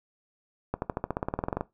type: accelerating click train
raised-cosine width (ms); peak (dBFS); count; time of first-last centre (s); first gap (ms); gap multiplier
1; -14; 16; 0.74-1.609; 81; 0.95
effects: noise-tail reverb RT60 0.2 s tail -19 dB re dry